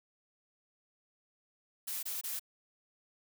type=noise bursts; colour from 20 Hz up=blue; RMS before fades=-38 dBFS; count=3; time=1.87-2.396 s; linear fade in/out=10 ms; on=160 ms; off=23 ms; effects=none